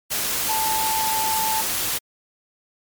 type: tone in noise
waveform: sine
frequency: 880 Hz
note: A5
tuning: in tune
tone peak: -22 dBFS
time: 0.48-1.62 s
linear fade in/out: 20 ms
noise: white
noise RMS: -24 dBFS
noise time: 0.1-1.99 s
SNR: -1 dB
effects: MP3 96 kbps